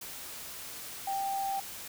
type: tone in noise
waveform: sine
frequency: 785 Hz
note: G5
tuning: 2 cents sharp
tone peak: -30 dBFS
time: 1.07-1.6 s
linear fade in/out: 5 ms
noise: white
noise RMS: -43 dBFS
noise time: 0.01-1.88 s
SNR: +10 dB
effects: none